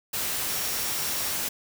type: tone in noise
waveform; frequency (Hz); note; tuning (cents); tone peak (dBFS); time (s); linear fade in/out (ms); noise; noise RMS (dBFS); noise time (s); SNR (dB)
sine; 5588; F8; 0; -38; 0.49-1.32; 10; white; -29; 0.13-1.49; -12
effects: none